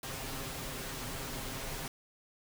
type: noise with comb filter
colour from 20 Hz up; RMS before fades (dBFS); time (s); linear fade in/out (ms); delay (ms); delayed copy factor
pink; -40; 0.03-1.88; 2; 7.5; +0.55
effects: none